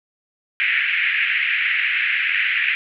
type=band-pass noise; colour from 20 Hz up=white; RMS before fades=-20 dBFS; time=0.6-2.75 s; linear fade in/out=0 ms; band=1700 to 2600 Hz; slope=48 dB/octave; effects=none

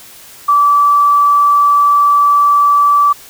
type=tone; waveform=sine; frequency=1157 Hz; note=D6; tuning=26 cents flat; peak=-6 dBFS; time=0.48-3.13 s; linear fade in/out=10 ms; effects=white hiss -37 dBFS RMS until 3.29 s

